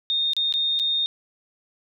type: tone with dropouts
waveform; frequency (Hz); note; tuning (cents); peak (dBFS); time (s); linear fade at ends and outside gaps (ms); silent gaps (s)
sine; 3674; A#7; -26; -20; 0.1-1.06; 0; 0.334-0.366 / 0.525-0.539 / 0.791-0.797
effects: none